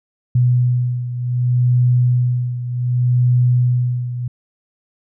sine beating tone pair, 123.47 / 124.13 Hz, B2 / B2, 0 / +9 cents, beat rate 0.66 Hz, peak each -14 / -19 dBFS, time 0.35-4.28 s, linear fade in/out 5 ms, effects none

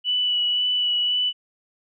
sine tone with vibrato, 2958 Hz, F#7, 1 cent flat, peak -19 dBFS, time 0.04-1.33 s, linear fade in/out 50 ms, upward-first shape sine, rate 1.9 Hz, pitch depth 14 cents each way, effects none

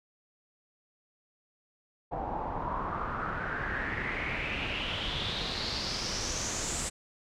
pink noise with low-pass filter sweep, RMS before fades -34 dBFS, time 2.11-6.9 s, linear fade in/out 20 ms, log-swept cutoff 770 to 8000 Hz, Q 5.1, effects none

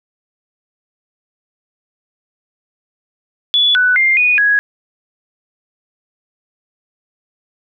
sine tone with pitch steps, 3428 / 1490 / 2107 / 2469 / 1664 Hz, A7 / F#6 / C7 / D#7 / G#6, -46 / +12 / +12 / -14 / +3 cents, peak -9 dBFS, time 3.54-4.59 s, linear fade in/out 0 ms, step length 210 ms, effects none

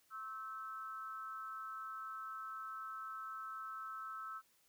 sine tone with amplitude modulation, 1310 Hz, E6, 11 cents flat, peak -40 dBFS, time 0.1-4.42 s, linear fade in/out 50 ms, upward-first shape sine, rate 224 Hz, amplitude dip 75%, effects white hiss -73 dBFS RMS until 4.68 s

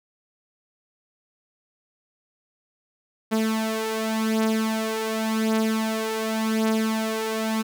sawtooth beating tone pair, 220 / 220.89 Hz, A3 / A3, 0 / +7 cents, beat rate 0.89 Hz, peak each -23 / -20 dBFS, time 3.31-7.63 s, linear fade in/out 20 ms, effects none

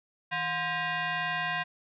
sine tone with frequency modulation, 160.7 Hz, E3, 44 cents flat, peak -28 dBFS, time 0.31-1.64 s, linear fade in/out 20 ms, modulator 878 Hz, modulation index 2.8, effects none

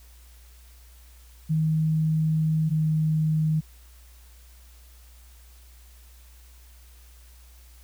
sine tone pair in turn, 157.4 / 156.22 Hz, D#3 / D#3, +20 / +7 cents, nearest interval unison, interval 13 cents, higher first, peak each -20 dBFS, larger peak neither, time 1.49-2.7 / 2.7-3.61 s, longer first, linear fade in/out 20 ms, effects added 60 Hz sine -48 dBFS peak until 7.83 s + white hiss -57 dBFS RMS until 7.83 s

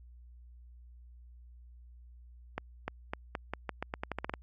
accelerating click train, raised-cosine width 0.5 ms, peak -19 dBFS, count 14, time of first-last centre 2.58-4.338 s, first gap 300 ms, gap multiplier 0.85, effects added 60 Hz sine -51 dBFS peak until 4.42 s + AAC 32 kbps

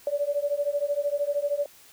sine beating tone pair, 570 / 583 Hz, C#5 / D5, +48 / -13 cents, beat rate 13 Hz, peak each -27 dBFS, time 0.07-1.66 s, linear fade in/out 2 ms, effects white hiss -53 dBFS RMS until 1.92 s

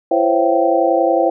sine tone cluster, 336.8 / 512 / 543 / 675 / 774 Hz, E4 / C5 / C#5 / E5 / G5, +37 / -38 / -36 / +41 / -22 cents, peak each -18 dBFS, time 0.11-1.3 s, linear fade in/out 5 ms, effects none

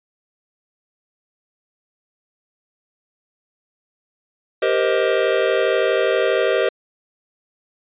square chord, C minor seventh, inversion second, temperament just, 392.4 / 470.9 / 523.3 / 627.9 Hz, G4 / Bb4 / C5 / Eb5, +2 / +18 / 0 / +16 cents, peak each -22 dBFS, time 4.62-6.69 s, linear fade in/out 5 ms, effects resampled to 8000 Hz

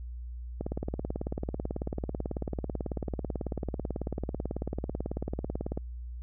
click train, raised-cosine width 2 ms, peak -19 dBFS, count 95, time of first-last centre 0.61-5.775 s, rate 18.2 Hz, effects added 60 Hz sine -37 dBFS peak until 6.22 s

